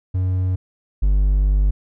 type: tone pair in turn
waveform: triangle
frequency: 92.5 / 49.41 Hz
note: F#2 / G1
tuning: 0 / +14 cents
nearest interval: major seventh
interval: 1086 cents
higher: first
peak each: -15 / -11 dBFS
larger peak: second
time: 0.14-0.56 / 1.02-1.71 s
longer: second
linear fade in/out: 10 ms
effects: none

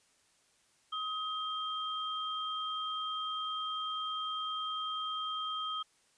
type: tone pair together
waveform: sine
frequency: 1264 / 3185 Hz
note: D#6 / G7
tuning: +27 / +27 cents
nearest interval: octave + major third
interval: 1600 cents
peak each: -36 / -38 dBFS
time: 0.92-5.83 s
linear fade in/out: 10 ms
effects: white hiss -69 dBFS RMS until 6.17 s + resampled to 22050 Hz

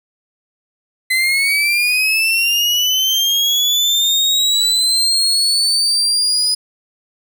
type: linear sweep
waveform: 35% pulse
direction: up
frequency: 2032 to 4987 Hz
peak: -11 dBFS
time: 1.1-6.55 s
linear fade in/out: 10 ms
effects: none

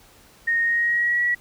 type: tone with pitch glide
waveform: sine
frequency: 1855 to 1931.5 Hz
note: A#6 to B6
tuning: -9 to -39 cents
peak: -18 dBFS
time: 0.47-1.35 s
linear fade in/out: 10 ms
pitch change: +70 cents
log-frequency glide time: 0.63-1.23 s
effects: pink hiss -52 dBFS RMS until 1.4 s

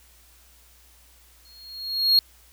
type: tone with exponential growth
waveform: triangle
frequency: 4283 Hz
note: C8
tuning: 40 cents sharp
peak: -11 dBFS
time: 1.45-2.19 s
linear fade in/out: 1 ms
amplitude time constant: 160 ms
effects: added 60 Hz sine -56 dBFS peak until 2.52 s + white hiss -56 dBFS RMS until 2.52 s

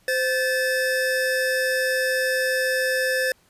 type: tone pair together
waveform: square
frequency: 517.9 / 1742 Hz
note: C5 / A6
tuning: -18 / -18 cents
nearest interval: octave + major sixth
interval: 2100 cents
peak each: -24 dBFS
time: 0.08-3.32 s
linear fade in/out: 2 ms
effects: pink hiss -60 dBFS RMS until 3.49 s + resampled to 32000 Hz

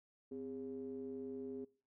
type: ring-modulated tone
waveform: triangle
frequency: 74.3 Hz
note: D2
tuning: 21 cents sharp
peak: -38 dBFS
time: 0.31-1.65 s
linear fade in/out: 10 ms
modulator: 333 Hz
effects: noise-tail reverb RT60 0.4 s tail -22 dB re dry

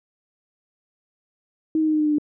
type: tone with pitch steps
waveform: sine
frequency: 316.2 / 312.9 / 309.7 / 306.5 / 303.3 / 300.2 / 297.1 Hz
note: D#4 / D#4 / D#4 / D#4 / D#4 / D4 / D4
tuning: +28 / +10 / -8 / -26 / -44 / +38 / +20 cents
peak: -17 dBFS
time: 1.75-2.184 s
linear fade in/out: 2 ms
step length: 62 ms
effects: none

